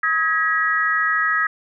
sine tone cluster, 1272 / 1651 / 1918 Hz, D#6 / G#6 / A#6, +38 / -11 / +49 cents, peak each -21 dBFS, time 0.03-1.47 s, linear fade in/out 5 ms, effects none

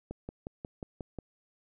click train, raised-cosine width 2 ms, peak -25 dBFS, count 7, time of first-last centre 0.11-1.187 s, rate 5.57 Hz, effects none

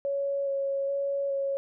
sine tone with vibrato, 554.4 Hz, C#5, in tune, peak -26 dBFS, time 0.05-1.57 s, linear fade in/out 0 ms, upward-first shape square, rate 1.2 Hz, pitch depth 11 cents each way, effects none

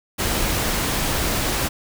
pink noise, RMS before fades -22 dBFS, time 0.18-1.69 s, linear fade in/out 20 ms, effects none

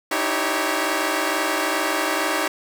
10% pulse tone cluster, 303.7 / 326 / 389.5 / 554 Hz, D#4 / E4 / G4 / C#5, -42 / -19 / -11 / -1 cents, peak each -18 dBFS, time 0.11-2.48 s, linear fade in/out 5 ms, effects none

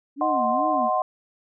sine tone with vibrato, 266.7 Hz, C4, 33 cents sharp, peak -27 dBFS, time 0.16-0.9 s, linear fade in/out 50 ms, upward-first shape sine, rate 2.4 Hz, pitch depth 270 cents each way
sine chord, C diminished, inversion first, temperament equal, 622.3 / 740 / 1046.5 Hz, Eb5 / Gb5 / C6, 0 / 0 / 0 cents, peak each -26 / -23 / -24 dBFS, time 0.21-1.02 s, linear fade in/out 2 ms
effects none

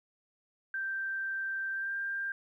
sine tone with pitch glide, 1568 to 1590.8 Hz, G6 to G6, 0 to +25 cents, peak -32 dBFS, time 0.74-2.32 s, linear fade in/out 2 ms, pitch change +25 cents, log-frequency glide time 1.72-1.95 s, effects 12-bit

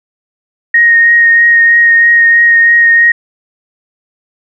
sine tone with vibrato, 1864.7 Hz, A#6, in tune, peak -3 dBFS, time 0.74-3.12 s, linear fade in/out 5 ms, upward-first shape triangle, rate 3.1 Hz, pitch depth 16 cents each way, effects none

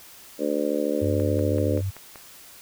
harmonic tone, 73.7 Hz, D2, 7 cents sharp, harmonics 3 / 4 / 5 / 6 / 7 / 8, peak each -32 / -27 / -32 / -30 / -27 / -31 dBFS, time 0.38-1.82 s, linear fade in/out 50 ms
sine tone, 96.6 Hz, G2, 25 cents flat, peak -24 dBFS, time 1.01-1.91 s, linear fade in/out 20 ms
click train, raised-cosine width 0.5 ms, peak -26 dBFS, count 6, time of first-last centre 1.2-2.158 s, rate 5.22 Hz
effects white hiss -47 dBFS RMS until 2.61 s

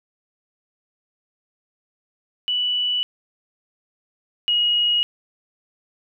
sine tone pair in turn, 2960 / 2892 Hz, F#7 / F#7, 0 / -40 cents, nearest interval unison, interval 40 cents, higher first, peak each -19 / -16 dBFS, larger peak second, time 2.48-3.03 / 4.48-5.03 s, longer neither, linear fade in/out 0 ms, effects none

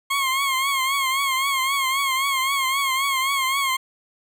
20% pulse tone with vibrato, 1080 Hz, C#6, 45 cents flat, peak -15 dBFS, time 0.1-3.77 s, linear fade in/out 10 ms, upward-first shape triangle, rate 3.8 Hz, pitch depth 77 cents each way, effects none

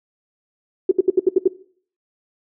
sine tone bursts, 372.5 Hz, F#4, 12 cents sharp, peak -9 dBFS, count 7, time 0.89-1.478 s, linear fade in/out 5 ms, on 24 ms, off 70 ms, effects noise-tail reverb RT60 0.5 s tail -19 dB re dry

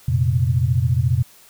sine chord, F suspended fourth, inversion none, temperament equal with one note detuned, 88.37 / 116.54 / 130.81 Hz, F2 / Bb2 / C3, +21 / 0 / 0 cents, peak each -21 / -19 / -19 dBFS, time 0.08-1.23 s, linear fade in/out 5 ms, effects white hiss -49 dBFS RMS until 1.49 s

